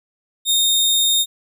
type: tone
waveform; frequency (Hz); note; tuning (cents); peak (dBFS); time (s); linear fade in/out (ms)
sawtooth; 3681; A#7; -23; -11; 0.45-1.26; 50
effects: none